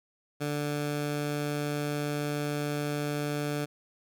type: tone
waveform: 15% pulse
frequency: 146.83 Hz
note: D3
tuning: in tune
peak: -23 dBFS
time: 0.4-3.66 s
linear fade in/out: 20 ms
effects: none